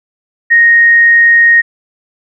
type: tone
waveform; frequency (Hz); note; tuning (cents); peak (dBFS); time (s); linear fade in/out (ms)
sine; 1864.7; A#6; 0; -3; 0.5-1.62; 20
effects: none